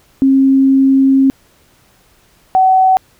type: tone pair in turn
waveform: sine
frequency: 268.9 / 754.4 Hz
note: C4 / F#5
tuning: +47 / +33 cents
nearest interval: octave + tritone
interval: 1786 cents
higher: second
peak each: -6 dBFS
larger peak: neither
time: 0.22-1.3 / 2.55-2.97 s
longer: first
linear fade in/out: 0 ms
effects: pink hiss -51 dBFS RMS until 3.19 s